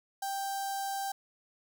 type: tone with notch filter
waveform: sawtooth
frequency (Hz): 786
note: G5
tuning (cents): +4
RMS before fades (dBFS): -35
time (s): 0.22-1.12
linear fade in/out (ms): 5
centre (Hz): 2300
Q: 0.55
effects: none